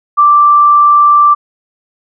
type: tone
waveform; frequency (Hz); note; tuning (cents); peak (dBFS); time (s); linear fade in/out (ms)
sine; 1174; D6; -1; -3; 0.17-1.35; 20
effects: none

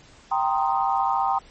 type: chord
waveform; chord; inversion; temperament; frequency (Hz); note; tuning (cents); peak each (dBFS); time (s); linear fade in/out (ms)
sine; C minor seventh; second; equal; 784 / 932.3 / 1046.5 / 1244.5; G5 / Bb5 / C6 / Eb6; 0 / 0 / 0 / 0; -23 / -25 / -27 / -28; 0.31-1.39; 10
effects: pink hiss -51 dBFS RMS until 1.5 s + MP3 32 kbps

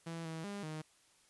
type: tone with pitch steps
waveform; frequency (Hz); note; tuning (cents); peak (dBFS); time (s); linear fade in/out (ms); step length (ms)
sawtooth; 165.8 / 161.6 / 202.1 / 155.6; E3 / E3 / G#3 / D#3; +10 / -34 / -47 / 0; -37; 0.06-0.82; 10; 190
effects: white hiss -68 dBFS RMS until 1.29 s + resampled to 24000 Hz

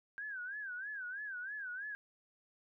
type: tone with vibrato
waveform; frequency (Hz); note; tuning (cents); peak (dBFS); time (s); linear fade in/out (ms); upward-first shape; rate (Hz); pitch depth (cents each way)
sine; 1579; G6; +12; -40; 0.18-1.95; 0; sine; 3.1; 150
effects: none

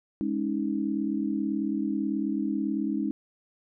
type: chord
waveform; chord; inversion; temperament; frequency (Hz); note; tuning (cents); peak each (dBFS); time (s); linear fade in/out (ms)
sine; Ab suspended fourth; none; equal with one note detuned; 207.7 / 277.2 / 315.5; Ab3 / Db4 / Eb4; 0 / 0 / +24; -30; 0.21-3.11; 0
effects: none

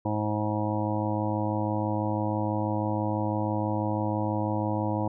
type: harmonic tone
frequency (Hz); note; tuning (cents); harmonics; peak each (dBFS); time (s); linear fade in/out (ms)
106.1; G#2; +38; 1 / 2 / 3 / 5 / 6 / 7 / 8 / 9; -30 / -33 / -31 / -34 / -38 / -37 / -37 / -35; 0.05-5.08; 5
effects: none

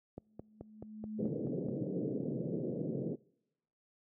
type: tone with exponential growth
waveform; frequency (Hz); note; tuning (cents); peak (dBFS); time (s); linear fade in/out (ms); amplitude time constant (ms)
sine; 215; A3; -40; -33; 0.17-1.28; 2; 240
type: click train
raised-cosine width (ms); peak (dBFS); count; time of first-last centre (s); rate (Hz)
2; -30; 8; 0.18-1.685; 4.65
type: band-pass noise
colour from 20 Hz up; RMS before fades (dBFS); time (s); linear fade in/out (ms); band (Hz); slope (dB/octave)
pink; -37; 1.18-3.16; 20; 130 to 520; 48
effects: noise-tail reverb RT60 0.9 s tail -26 dB re dry + high-pass 80 Hz 12 dB/octave

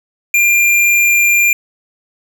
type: tone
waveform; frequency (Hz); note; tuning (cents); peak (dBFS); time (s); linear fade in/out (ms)
square; 2393; D7; +32; -9; 0.34-1.53; 2
effects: none

